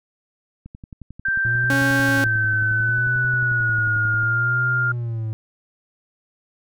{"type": "click train", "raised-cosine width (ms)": 5, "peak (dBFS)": -25, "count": 41, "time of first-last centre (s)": [0.66, 4.231], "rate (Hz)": 11.2}
{"type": "tone with pitch glide", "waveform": "sine", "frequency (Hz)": [1568, 1405], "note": ["G6", "F6"], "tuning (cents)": [0, 10], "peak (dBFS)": -18, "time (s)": [1.25, 4.92], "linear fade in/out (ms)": 5, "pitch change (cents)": -190, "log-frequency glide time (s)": [2.05, 4.36]}
{"type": "tone with vibrato", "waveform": "triangle", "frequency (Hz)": 116.54, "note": "A#2", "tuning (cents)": 0, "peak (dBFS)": -21, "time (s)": [1.45, 5.33], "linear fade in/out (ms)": 0, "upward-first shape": "sine", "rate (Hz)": 0.69, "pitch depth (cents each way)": 130}
{"type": "tone", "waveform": "sawtooth", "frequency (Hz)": 275.5, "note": "C#4", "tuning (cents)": -11, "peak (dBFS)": -16, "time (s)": [1.7, 2.24], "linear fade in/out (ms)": 0}
{"effects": []}